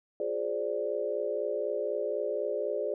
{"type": "chord", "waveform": "sine", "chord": "D half-diminished seventh", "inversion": "first", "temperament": "equal with one note detuned", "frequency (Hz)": [355.3, 415.3, 523.3, 587.3], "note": ["F4", "Ab4", "C5", "D5"], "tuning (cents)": [30, 0, 0, 0], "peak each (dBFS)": [-39, -33, -35, -33], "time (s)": [0.2, 2.94], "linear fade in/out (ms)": 2, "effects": []}